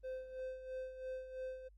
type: tone with tremolo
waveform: triangle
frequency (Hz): 517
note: C5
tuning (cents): -21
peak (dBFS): -38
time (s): 0.03-1.69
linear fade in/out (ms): 20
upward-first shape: sine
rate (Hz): 3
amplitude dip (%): 65
effects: added 50 Hz sine -60 dBFS peak until 1.77 s + Opus 32 kbps